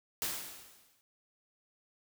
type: noise with exponential decay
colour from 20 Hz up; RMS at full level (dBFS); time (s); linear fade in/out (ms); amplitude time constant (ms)
white; -33; 0.22-1.01; 0; 170
effects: none